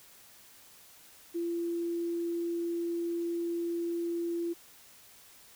sine tone, 340.6 Hz, F4, 43 cents flat, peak -30 dBFS, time 1.34-4.54 s, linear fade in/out 20 ms, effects white hiss -56 dBFS RMS until 5.55 s

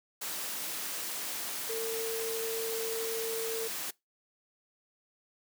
sine tone in noise, 452 Hz, A4, 47 cents sharp, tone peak -33 dBFS, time 1.69-3.68 s, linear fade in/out 10 ms, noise white, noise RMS -37 dBFS, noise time 0.21-3.91 s, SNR +1 dB, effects noise-tail reverb RT60 0.2 s tail -23 dB re dry + high-pass 200 Hz 12 dB/octave

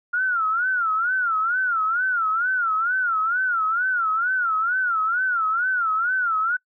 sine tone with vibrato, 1396.9 Hz, F6, in tune, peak -19 dBFS, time 0.13-6.57 s, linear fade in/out 10 ms, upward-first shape sine, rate 2.2 Hz, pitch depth 160 cents each way, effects noise-tail reverb RT60 0.1 s tail -25 dB re dry

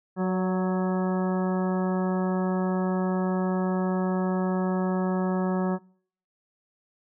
harmonic tone with a mistuned harmonic, 185 Hz, F#3, in tune, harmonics 1 / 2 / 3 / 4 / 5 / 6 / 7 / 9, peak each -24 / -30 / -34 / -36 / -38 / -40 / -41 / -43 dBFS, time 0.16-5.79 s, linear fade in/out 50 ms, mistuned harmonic 3, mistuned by +24 cents, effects noise-tail reverb RT60 0.6 s tail -25 dB re dry

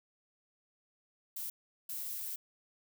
violet noise bursts at uneven times, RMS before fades -40 dBFS, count 2, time 1.36-1.5 / 1.89-2.36 s, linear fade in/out 5 ms, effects none

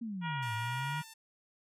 sine exponential two-way sweep, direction down then up, 240 to 107.9 to 155.6 Hz, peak -36 dBFS, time 0.01-1.02 s, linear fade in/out 10 ms, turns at 0.54 s
harmonic tone, 476.3 Hz, A#4, 37 cents sharp, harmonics 2 / 3 / 4 / 5 / 6 / 7, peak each -38 / -42 / -44 / -46 / -48 / -49 dBFS, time 0.21-1.04 s, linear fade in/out 50 ms
5% pulse tone, 892 Hz, A5, 23 cents sharp, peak -38 dBFS, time 0.42-1.14 s, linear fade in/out 10 ms
effects none

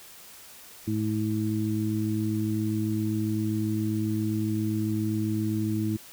harmonic tone, 107.5 Hz, A2, 40 cents flat, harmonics 1 / 2 / 3, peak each -29 / -29 / -29 dBFS, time 0.87-5.97 s, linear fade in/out 10 ms, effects white hiss -48 dBFS RMS until 6.12 s

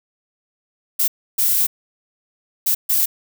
violet noise bursts at uneven times, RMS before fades -17 dBFS, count 4, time 0.99-1.08 / 1.38-1.67 / 2.66-2.75 / 2.89-3.06 s, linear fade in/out 10 ms, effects none

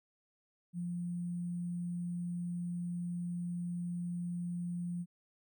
sine tone with sample-and-hold, 174.61 Hz, F3, in tune, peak -35 dBFS, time 0.73-5.06 s, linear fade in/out 50 ms, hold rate 8820 Hz, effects none

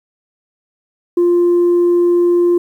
sine tone, 349.2 Hz, F4, in tune, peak -7 dBFS, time 1.17-2.58 s, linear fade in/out 5 ms, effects tanh soft clip ceiling -7 dBFS + 8-bit

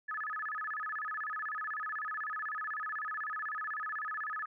sine tone with vibrato, 1474 Hz, F#6, 7 cents flat, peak -35 dBFS, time 0.08-4.46 s, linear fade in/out 10 ms, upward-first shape square, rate 16 Hz, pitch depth 270 cents each way, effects none

